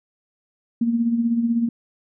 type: tone with tremolo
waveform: sine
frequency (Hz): 233.1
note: A#3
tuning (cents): 0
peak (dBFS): -15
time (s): 0.81-1.69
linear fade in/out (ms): 5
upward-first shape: sine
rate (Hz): 16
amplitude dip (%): 55
effects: none